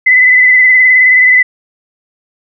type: tone with vibrato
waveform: sine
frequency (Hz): 2017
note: B6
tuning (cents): +36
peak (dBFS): -3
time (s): 0.06-1.43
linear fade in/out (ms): 10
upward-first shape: sine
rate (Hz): 19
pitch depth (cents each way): 33
effects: none